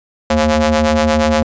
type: ring-modulated tone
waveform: sawtooth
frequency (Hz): 154.5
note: D#3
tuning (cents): -12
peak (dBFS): -4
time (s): 0.3-1.43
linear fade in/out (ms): 5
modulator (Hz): 382
effects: resampled to 16000 Hz